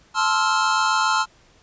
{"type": "chord", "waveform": "square", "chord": "F major seventh", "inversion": "first", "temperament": "just", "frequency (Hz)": [873.1, 1047.7, 1309.6, 1396.9], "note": ["A5", "C6", "E6", "F6"], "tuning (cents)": [-14, 2, -12, 0], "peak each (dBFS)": [-24, -24, -25, -23], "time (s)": [0.14, 1.26], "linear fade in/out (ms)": 50, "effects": ["pink hiss -55 dBFS RMS until 1.62 s", "resampled to 16000 Hz"]}